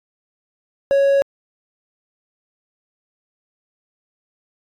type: tone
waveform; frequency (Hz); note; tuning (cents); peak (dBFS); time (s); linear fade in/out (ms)
triangle; 554.4; C#5; 0; -10; 0.91-1.22; 0
effects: AAC 64 kbps